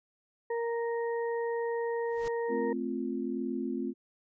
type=harmonic tone; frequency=466.2 Hz; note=A#4; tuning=in tune; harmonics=1 / 2 / 4; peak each=-30 / -38 / -43 dBFS; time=0.5-2.73 s; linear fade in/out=5 ms
type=noise with exponential growth; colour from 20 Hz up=pink; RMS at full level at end=-41 dBFS; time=2.05-2.28 s; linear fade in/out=0 ms; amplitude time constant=50 ms
type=chord; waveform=sine; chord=F major; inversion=first; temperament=equal; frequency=220 / 261.6 / 349.2 Hz; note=A3 / C4 / F4; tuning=0 / 0 / 0 cents; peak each=-36 / -34 / -36 dBFS; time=2.48-3.94 s; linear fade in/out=50 ms
effects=resampled to 16000 Hz